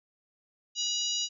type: harmonic tone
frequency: 967 Hz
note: B5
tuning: 37 cents flat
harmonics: 3 / 4 / 5 / 6 / 7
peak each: -33 / -34 / -35 / -36 / -36 dBFS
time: 0.75-1.29 s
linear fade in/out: 50 ms
type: clicks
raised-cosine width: 0.2 ms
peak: -39 dBFS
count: 4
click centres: 0.825 / 0.869 / 1.015 / 1.217 s
effects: none